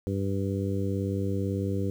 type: harmonic tone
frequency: 98 Hz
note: G2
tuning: in tune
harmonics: 1 / 2 / 3 / 4 / 5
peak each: -29 / -32 / -34 / -35 / -36 dBFS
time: 0.07-1.9 s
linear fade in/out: 0 ms
effects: 9-bit